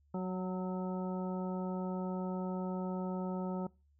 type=harmonic tone with a mistuned harmonic; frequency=185 Hz; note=F#3; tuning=in tune; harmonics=1 / 2 / 3 / 4 / 5 / 7; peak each=-35 / -42 / -44 / -48 / -46 / -51 dBFS; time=0.14-3.67 s; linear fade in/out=5 ms; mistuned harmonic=5; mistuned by=-21 cents; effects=noise-tail reverb RT60 0.3 s tail -24 dB re dry + added 72 Hz sine -66 dBFS peak until 3.99 s